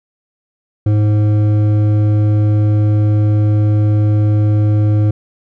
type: tone with hard clipping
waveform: sine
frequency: 105.4 Hz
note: G#2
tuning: 26 cents sharp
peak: -11 dBFS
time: 0.86-5.11 s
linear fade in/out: 5 ms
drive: 9 dB
effects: none